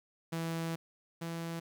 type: tone pair in turn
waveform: sawtooth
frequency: 164.81 / 166.63 Hz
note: E3 / E3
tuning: 0 / +19 cents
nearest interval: unison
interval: 19 cents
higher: second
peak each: -30 / -33 dBFS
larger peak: first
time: 0.32-0.76 / 1.21-1.6 s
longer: first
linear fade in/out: 10 ms
effects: 12-bit